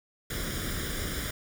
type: noise with comb filter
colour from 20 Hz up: pink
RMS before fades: -33 dBFS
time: 0.3-1.31 s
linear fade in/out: 5 ms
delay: 0.57 ms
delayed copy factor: +0.75
effects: none